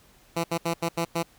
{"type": "tone bursts at uneven times", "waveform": "10% pulse", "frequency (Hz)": 168, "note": "E3", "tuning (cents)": 33, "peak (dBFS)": -16, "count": 6, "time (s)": [[0.36, 0.44], [0.51, 0.58], [0.65, 0.74], [0.82, 0.89], [0.97, 1.05], [1.15, 1.23]], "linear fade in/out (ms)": 10, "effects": ["pink hiss -58 dBFS RMS until 1.38 s"]}